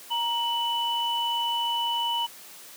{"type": "tone pair together", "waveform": "sine", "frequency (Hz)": [937, 2977], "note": ["A#5", "F#7"], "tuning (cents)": [9, 10], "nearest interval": "octave + minor sixth", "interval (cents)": 2001, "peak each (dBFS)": -27, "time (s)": [0.1, 2.27], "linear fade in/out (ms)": 20, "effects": ["white hiss -46 dBFS RMS until 2.76 s", "high-pass 200 Hz 12 dB/octave"]}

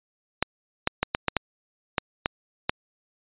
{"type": "clicks", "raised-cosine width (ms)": 0.3, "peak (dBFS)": -5, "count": 9, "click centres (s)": [0.426, 0.874, 1.03, 1.149, 1.283, 1.367, 1.982, 2.259, 2.695], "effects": ["resampled to 8000 Hz"]}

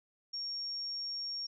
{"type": "tone", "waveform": "sine", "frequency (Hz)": 5540, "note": "F8", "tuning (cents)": -15, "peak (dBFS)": -36, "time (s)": [0.33, 1.47], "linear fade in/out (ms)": 10, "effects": []}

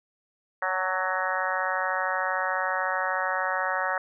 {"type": "harmonic tone with a mistuned harmonic", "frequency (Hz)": 186.5, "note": "F#3", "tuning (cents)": 14, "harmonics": [3, 4, 5, 6, 7, 8, 9, 10], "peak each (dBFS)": [-33, -33, -33, -33, -33, -33, -33, -33], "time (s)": [0.62, 3.98], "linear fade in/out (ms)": 2, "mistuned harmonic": 5, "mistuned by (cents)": -31, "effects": []}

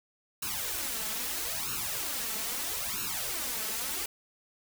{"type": "noise with flanger", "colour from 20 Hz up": "white", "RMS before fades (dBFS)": -34, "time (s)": [0.42, 4.06], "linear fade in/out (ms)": 5, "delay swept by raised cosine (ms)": [0.73, 4.63], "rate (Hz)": 0.77, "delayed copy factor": 0.95, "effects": []}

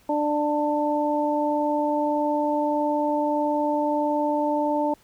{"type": "harmonic tone", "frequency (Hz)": 296.4, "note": "D4", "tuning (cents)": 16, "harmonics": [1, 2, 3], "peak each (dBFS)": [-25, -25, -25], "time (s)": [0.09, 4.94], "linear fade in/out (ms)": 5, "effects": ["pink hiss -58 dBFS RMS until 5.03 s"]}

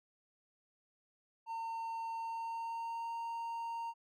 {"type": "tone with pitch glide", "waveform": "triangle", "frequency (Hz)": [910, 924.3], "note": ["A#5", "A#5"], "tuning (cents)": [-42, -15], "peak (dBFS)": -36, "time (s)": [1.46, 3.94], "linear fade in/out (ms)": 50, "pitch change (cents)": 27, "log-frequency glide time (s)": [2.16, 3.15], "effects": []}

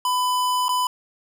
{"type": "tone with dropouts", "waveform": "square", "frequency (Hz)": 1000, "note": "B5", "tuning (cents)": 21, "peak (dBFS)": -20, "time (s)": [0.05, 0.87], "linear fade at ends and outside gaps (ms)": 2, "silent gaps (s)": [0.683, 0.691], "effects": []}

